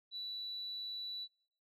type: tone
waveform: sine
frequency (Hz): 3951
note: B7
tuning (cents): 0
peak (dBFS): -39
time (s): 0.11-1.28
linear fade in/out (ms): 50
effects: noise-tail reverb RT60 0.6 s tail -26 dB re dry + tanh soft clip ceiling -35 dBFS